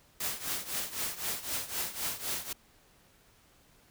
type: noise with tremolo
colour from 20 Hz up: white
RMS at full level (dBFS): -32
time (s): 0.2-2.53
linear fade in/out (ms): 5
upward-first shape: triangle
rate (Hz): 3.9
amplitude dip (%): 85
effects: pink hiss -63 dBFS RMS until 3.9 s